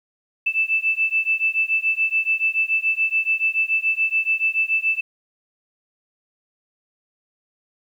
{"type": "beating tone pair", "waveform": "sine", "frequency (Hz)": [2637, 2644], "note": ["E7", "E7"], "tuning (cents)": [0, 5], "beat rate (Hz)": 7, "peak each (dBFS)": -21, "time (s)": [0.46, 5.01], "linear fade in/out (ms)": 10, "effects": ["9-bit"]}